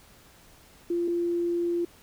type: tone pair in turn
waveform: sine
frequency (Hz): 344.9 / 344.9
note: F4 / F4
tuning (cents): -22 / -22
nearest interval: unison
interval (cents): 0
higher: neither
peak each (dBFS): -24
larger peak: neither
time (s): 0.9-1.08 / 1.08-1.85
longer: second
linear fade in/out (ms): 5
effects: pink hiss -55 dBFS RMS until 2.02 s